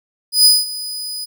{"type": "tone with ADSR envelope", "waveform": "sawtooth", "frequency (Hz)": 4978, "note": "D#8", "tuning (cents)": 0, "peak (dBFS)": -3, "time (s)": [0.32, 1.26], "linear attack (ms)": 130, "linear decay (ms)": 200, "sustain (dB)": -18, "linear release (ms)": 24, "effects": []}